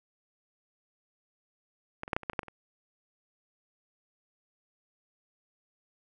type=clicks; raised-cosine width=0.5 ms; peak=-20 / -26 / -12 / -12 / -28 / -15 / -29 / -14 / -30 / -30 dBFS; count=10; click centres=2.034 / 2.079 / 2.132 / 2.165 / 2.233 / 2.298 / 2.333 / 2.392 / 2.432 / 2.483 s; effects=none